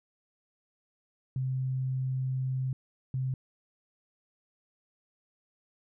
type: tone bursts at uneven times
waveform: sine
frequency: 130.5 Hz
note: C3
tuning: 4 cents flat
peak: -28 dBFS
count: 2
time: 1.36-2.73 / 3.14-3.34 s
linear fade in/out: 2 ms
effects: none